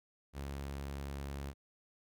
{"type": "tone", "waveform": "sawtooth", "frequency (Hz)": 69.6, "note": "C#2", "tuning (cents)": 8, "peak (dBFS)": -36, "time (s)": [0.33, 1.54], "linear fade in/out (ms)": 50, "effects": []}